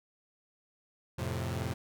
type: chord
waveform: sawtooth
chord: F major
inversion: none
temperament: equal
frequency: 87.31 / 110 / 130.81 Hz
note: F2 / A2 / C3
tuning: 0 / 0 / 0 cents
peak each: -33 dBFS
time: 1.18-1.74 s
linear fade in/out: 10 ms
effects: none